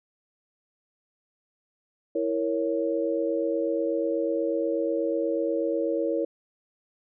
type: chord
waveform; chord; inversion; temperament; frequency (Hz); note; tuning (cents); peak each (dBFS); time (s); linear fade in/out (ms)
sine; A# diminished; second; equal; 329.6 / 466.2 / 554.4; E4 / A#4 / C#5; 0 / 0 / 0; -28; 2.15-6.25; 5
effects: none